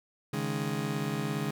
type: chord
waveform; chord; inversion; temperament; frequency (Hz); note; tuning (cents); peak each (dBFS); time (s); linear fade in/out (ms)
30% pulse; C# suspended second; none; just; 138.59 / 155.92 / 207.9; C#3 / D#3 / G#3; 0 / +4 / +2; -32; 0.33-1.51; 5
effects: none